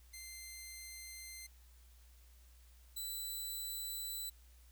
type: tone pair in turn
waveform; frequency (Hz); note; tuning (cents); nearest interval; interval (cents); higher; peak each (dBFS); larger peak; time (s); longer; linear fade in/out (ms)
10% pulse; 2082 / 3985; C7 / B7; -9 / +15; major seventh; 1124; second; -39 / -33; second; 0.13-1.47 / 2.96-4.3; neither; 10
effects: added 60 Hz sine -59 dBFS peak until 4.71 s + white hiss -69 dBFS RMS until 4.71 s